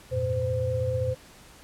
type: tone cluster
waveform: sine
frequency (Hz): 87.8 / 102.1 / 117.4 / 514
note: F2 / G#2 / A#2 / C5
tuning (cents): +10 / -29 / +13 / -31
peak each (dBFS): -32 / -36 / -29 / -27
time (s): 0.11-1.15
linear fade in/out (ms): 20
effects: pink hiss -51 dBFS RMS until 1.63 s + low-pass 12000 Hz 12 dB/octave